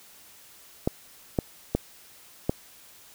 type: clicks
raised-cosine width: 2 ms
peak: -9 dBFS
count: 4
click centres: 0.875 / 1.388 / 1.75 / 2.495 s
effects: white hiss -52 dBFS RMS until 3.14 s